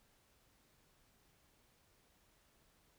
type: silence
effects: pink hiss -72 dBFS RMS until 2.98 s